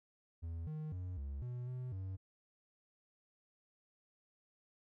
triangle tone with pitch steps, 83.1 / 154.6 / 90.9 / 69.5 / 123.1 / 126.4 / 94.9 Hz, E2 / D#3 / F#2 / C#2 / B2 / B2 / F#2, +15 / -11 / -30 / +5 / -5 / +41 / +44 cents, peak -38 dBFS, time 0.42-2.17 s, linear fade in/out 20 ms, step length 250 ms, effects none

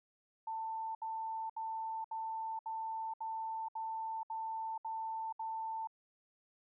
sine tone bursts, 891 Hz, A5, 22 cents sharp, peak -37 dBFS, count 10, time 0.47-5.873 s, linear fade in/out 5 ms, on 480 ms, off 67 ms, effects none

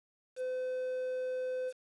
triangle tone with quantisation, 510 Hz, C5, 44 cents flat, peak -31 dBFS, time 0.36-1.73 s, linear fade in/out 50 ms, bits 9, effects resampled to 24000 Hz

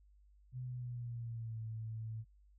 sine tone with pitch glide, 126.3 to 111.23 Hz, B2 to A2, +39 to +19 cents, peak -40 dBFS, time 0.52-2.25 s, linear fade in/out 50 ms, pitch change -220 cents, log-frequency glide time 0.63-1.61 s, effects added 50 Hz sine -62 dBFS peak until 2.58 s

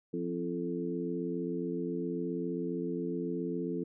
harmonic tone with a mistuned harmonic, 87.31 Hz, F2, in tune, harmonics 2 / 3 / 4 / 5, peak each -38 / -37 / -37 / -38 dBFS, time 0.13-3.84 s, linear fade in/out 10 ms, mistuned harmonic 4, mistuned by -41 cents, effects none

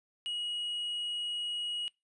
triangle tone, 2900 Hz, F#7, 35 cents flat, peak -32 dBFS, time 0.26-1.88 s, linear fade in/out 0 ms, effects noise-tail reverb RT60 0.2 s tail -23 dB re dry + resampled to 24000 Hz

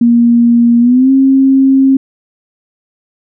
sine tone with pitch glide, 236.2 to 268.2 Hz, A#3 to C4, +23 to +43 cents, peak -4 dBFS, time 0.01-1.97 s, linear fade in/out 5 ms, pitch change +220 cents, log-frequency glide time 0.8-1.11 s, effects none

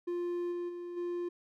triangle tone with level steps, 350 Hz, F4, 4 cents sharp, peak -30 / -32 / -37 / -31 dBFS, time 0.07-1.29 s, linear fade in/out 10 ms, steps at 0.51 / 0.68 / 0.96 s, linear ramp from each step 20 ms, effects none

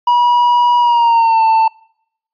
triangle tone with pitch glide, 967 to 891.9 Hz, B5 to A5, -37 to +23 cents, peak -6 dBFS, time 0.07-1.68 s, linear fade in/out 5 ms, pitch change -140 cents, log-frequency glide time 0.79-1.43 s, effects noise-tail reverb RT60 0.7 s tail -24 dB re dry + resampled to 11025 Hz

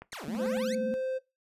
click train, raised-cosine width 0.5 ms, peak -28 dBFS, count 6, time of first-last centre 0.02-0.571 s, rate 9.08 Hz
15% pulse exponential two-way sweep, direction down then up, 2322 to 134.2 to 2322 Hz, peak -33 dBFS, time 0.12-0.75 s, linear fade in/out 2 ms, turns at 0.26 s
sine tone with vibrato, 220.3 Hz, A3, 2 cents sharp, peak -32 dBFS, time 0.28-0.94 s, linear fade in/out 0 ms, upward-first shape square, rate 19 Hz, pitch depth 86 cents each way
triangle tone with pitch glide, 516 to 520.8 Hz, C5 to C5, -24 to -8 cents, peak -28 dBFS, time 0.38-1.19 s, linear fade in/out 20 ms, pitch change +16 cents, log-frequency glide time 0.82-0.98 s
effects noise-tail reverb RT60 0.2 s tail -17 dB re dry + resampled to 32000 Hz

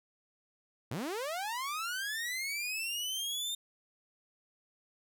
sawtooth linear sweep, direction up, 98 to 3649 Hz, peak -31 dBFS, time 0.91-3.55 s, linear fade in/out 5 ms, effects none

